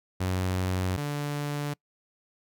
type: tone pair in turn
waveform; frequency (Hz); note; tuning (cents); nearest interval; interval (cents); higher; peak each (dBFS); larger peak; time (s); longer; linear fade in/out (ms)
sawtooth; 92.5 / 145.69; F#2 / D3; 0 / -14; minor sixth; 786; second; -22 / -25; first; 0.2-0.97 / 0.97-1.74; neither; 10
effects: noise-tail reverb RT60 0.1 s tail -25 dB re dry